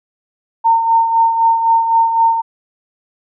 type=tone with tremolo; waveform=sine; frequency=912 Hz; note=A#5; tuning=38 cents flat; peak=-7 dBFS; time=0.64-2.42 s; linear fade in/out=20 ms; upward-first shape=sine; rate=3.9 Hz; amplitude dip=55%; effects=none